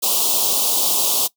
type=band-stop noise; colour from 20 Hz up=white; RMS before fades=-18 dBFS; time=0.02-1.28 s; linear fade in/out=20 ms; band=1100 to 2900 Hz; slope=48 dB/octave; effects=noise-tail reverb RT60 0.1 s tail -20 dB re dry + high-pass 300 Hz 12 dB/octave